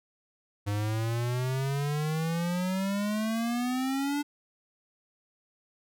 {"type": "exponential sweep", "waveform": "square", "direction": "up", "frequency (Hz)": [101, 293.7], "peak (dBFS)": -28, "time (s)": [0.66, 4.23], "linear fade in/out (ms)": 20, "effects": []}